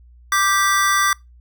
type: chord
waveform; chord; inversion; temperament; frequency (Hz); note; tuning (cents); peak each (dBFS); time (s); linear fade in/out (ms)
square; G major; second; just; 1176 / 1568 / 1960; D6 / G6 / B6; +2 / 0 / -14; -18 / -22 / -22; 0.32-1.13; 2
effects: noise-tail reverb RT60 0.2 s tail -24 dB re dry + added 60 Hz sine -44 dBFS peak until 1.4 s